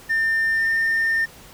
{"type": "tone with pitch glide", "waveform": "triangle", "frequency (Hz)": [1800, 1810.4], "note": ["A6", "A6"], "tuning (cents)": [39, 49], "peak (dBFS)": -15, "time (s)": [0.09, 1.26], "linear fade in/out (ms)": 20, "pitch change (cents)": 10, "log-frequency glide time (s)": [0.53, 0.77], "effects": ["tanh soft clip ceiling -13 dBFS", "pink hiss -45 dBFS RMS until 1.53 s"]}